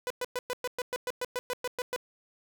sawtooth tone bursts, 497.3 Hz, B4, 12 cents sharp, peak -26 dBFS, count 14, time 0.07-1.962 s, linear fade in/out 0 ms, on 33 ms, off 110 ms, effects none

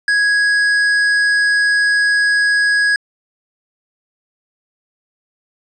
triangle tone with tanh clipping, 1661.2 Hz, G#6, in tune, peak -13 dBFS, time 0.08-2.96 s, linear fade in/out 2 ms, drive 14 dB, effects resampled to 22050 Hz

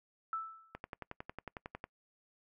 sine tone with exponential decay, 1318.5 Hz, E6, in tune, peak -32 dBFS, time 0.33-0.78 s, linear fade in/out 1 ms, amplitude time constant 97 ms
click train, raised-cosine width 0.5 ms, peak -27 dBFS, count 13, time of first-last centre 0.75-1.841 s, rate 11 Hz
effects noise-tail reverb RT60 0.1 s tail -25 dB re dry

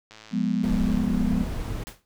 click train, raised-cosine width 0.2 ms, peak -28 dBFS, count 95, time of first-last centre 0.11-0.972 s, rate 109 Hz
sine chord, F diminished, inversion none, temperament equal with one note detuned, 177.77 / 207.7 / 246.9 Hz, F3 / Ab3 / Cb4, +31 / 0 / 0 cents, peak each -27 / -25 / -26 dBFS, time 0.31-1.46 s, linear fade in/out 50 ms
brown noise, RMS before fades -29 dBFS, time 0.63-1.84 s, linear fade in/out 10 ms
pink noise with exponential decay, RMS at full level -35 dBFS, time 1.87-2.05 s, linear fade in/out 0 ms, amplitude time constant 37 ms
effects none

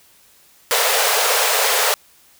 pink high-pass noise, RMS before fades -17 dBFS, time 0.71-1.94 s, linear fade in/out 0 ms, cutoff 430 Hz, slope 96 dB/octave, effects white hiss -52 dBFS RMS until 2.39 s

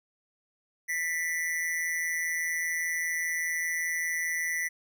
square tone with amplitude modulation, 1975.5 Hz, B6, in tune, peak -26 dBFS, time 0.88-4.69 s, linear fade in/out 20 ms, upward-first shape sine, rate 165 Hz, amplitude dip 65%, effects none

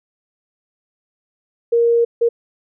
sine tone bursts at uneven times, 468.1 Hz, A#4, 7 cents sharp, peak -11 dBFS, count 2, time 1.72-2.05 / 2.21-2.29 s, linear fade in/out 10 ms, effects none

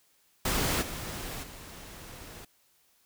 pink noise with level steps, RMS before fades -28 / -38 / -46 dBFS, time 0.45-2.45 s, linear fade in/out 5 ms, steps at 0.81 / 1.42 s, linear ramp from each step 20 ms, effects white hiss -67 dBFS RMS until 3.05 s

